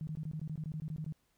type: tone bursts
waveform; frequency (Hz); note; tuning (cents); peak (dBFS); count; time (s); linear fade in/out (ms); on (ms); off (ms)
sine; 155.56; D#3; 0; -36; 14; 0.01-1.124; 0; 61; 20
effects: pink hiss -75 dBFS RMS until 1.37 s